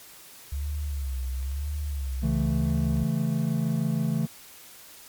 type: tone with vibrato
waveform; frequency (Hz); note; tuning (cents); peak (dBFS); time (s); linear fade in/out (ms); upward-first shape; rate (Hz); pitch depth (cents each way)
sine; 68.7; C#2; -15; -27; 0.52-3.04; 5; sine; 1; 130
type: clicks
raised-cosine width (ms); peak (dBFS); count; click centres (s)
0.2; -33; 6; 1.428 / 1.516 / 2.702 / 2.777 / 2.971 / 3.387
type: chord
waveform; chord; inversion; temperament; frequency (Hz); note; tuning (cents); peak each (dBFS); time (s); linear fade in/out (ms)
triangle; A major; first; equal; 138.59 / 164.81 / 220; C#3 / E3 / A3; 0 / 0 / 0; -26 / -25 / -26; 2.22-4.27; 20
effects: white hiss -48 dBFS RMS until 5.08 s + MP3 96 kbps